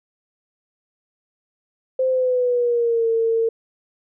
sine tone with pitch glide, 519 to 454.4 Hz, C5 to A#4, -14 to -44 cents, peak -16 dBFS, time 1.99-3.49 s, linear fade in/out 5 ms, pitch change -230 cents, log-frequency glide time 2.09-3.08 s, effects none

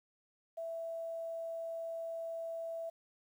sine tone with quantisation, 661 Hz, E5, 5 cents sharp, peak -38 dBFS, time 0.57-2.9 s, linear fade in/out 10 ms, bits 11, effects none

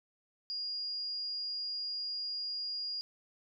sine tone, 4846 Hz, D#8, 47 cents flat, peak -35 dBFS, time 0.5-3.01 s, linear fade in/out 0 ms, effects none

